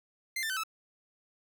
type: tone with pitch steps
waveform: sawtooth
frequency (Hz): 2084 / 1783.1 / 1525.6 / 1305.3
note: C7 / A6 / G6 / E6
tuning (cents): -7 / +23 / -47 / -17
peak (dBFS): -28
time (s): 0.36-0.636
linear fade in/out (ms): 5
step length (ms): 69
effects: none